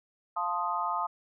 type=chord; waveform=sine; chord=F dominant seventh; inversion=none; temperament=equal; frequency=698.5 / 880 / 1046.5 / 1244.5 Hz; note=F5 / A5 / C6 / Eb6; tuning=0 / 0 / 0 / 0 cents; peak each=-36 / -33 / -34 / -32 dBFS; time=0.36-1.07 s; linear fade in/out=10 ms; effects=none